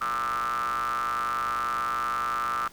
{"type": "ring-modulated tone", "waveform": "square", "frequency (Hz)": 61.74, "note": "B1", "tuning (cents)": 0, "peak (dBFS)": -24, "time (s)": [0.01, 2.68], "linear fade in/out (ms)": 5, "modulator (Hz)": 1260, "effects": ["pink hiss -53 dBFS RMS until 2.72 s"]}